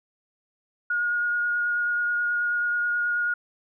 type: tone with vibrato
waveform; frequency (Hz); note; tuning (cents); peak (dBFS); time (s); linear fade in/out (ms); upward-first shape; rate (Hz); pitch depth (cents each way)
sine; 1436; F6; +48; -22; 0.9-3.34; 5; triangle; 9.3; 14
effects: none